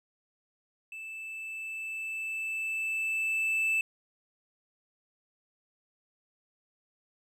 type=tone with level ramp; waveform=triangle; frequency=2637 Hz; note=E7; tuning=in tune; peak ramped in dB=-38 to -23 dBFS; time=0.92-3.81 s; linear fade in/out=2 ms; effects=none